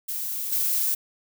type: noise with level steps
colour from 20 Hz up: violet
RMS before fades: -30 / -24 dBFS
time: 0.08-0.95 s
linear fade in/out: 10 ms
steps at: 0.52 s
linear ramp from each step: 5 ms
effects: none